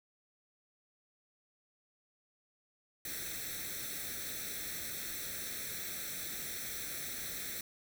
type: noise with comb filter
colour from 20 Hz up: white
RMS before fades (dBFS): -41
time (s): 3.05-7.61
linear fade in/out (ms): 2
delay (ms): 0.51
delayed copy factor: +0.8
effects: none